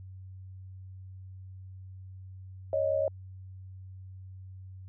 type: tone pair together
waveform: sine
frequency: 554.4 / 623 Hz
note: C#5 / D#5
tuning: 0 / +2 cents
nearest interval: major second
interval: 202 cents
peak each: -28 dBFS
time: 2.73-3.08 s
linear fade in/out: 2 ms
effects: added 94 Hz sine -43 dBFS peak until 4.88 s